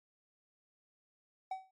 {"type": "tone with exponential decay", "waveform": "triangle", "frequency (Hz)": 759, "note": "F#5", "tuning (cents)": 44, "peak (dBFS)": -31, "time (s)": [1.51, 1.71], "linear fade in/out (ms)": 5, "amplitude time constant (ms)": 43, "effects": ["MP3 48 kbps"]}